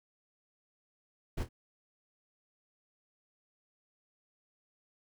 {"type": "noise with echo", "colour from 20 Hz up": "brown", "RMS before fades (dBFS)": -34, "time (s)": [1.37, 1.44], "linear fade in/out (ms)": 10, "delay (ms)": 25, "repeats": 2, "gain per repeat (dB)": -10, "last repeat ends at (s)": 1.49, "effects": []}